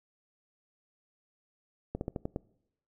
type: slowing click train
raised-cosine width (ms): 2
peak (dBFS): -20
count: 6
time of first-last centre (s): 1.95-2.361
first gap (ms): 61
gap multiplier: 1.15
effects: noise-tail reverb RT60 0.8 s tail -23 dB re dry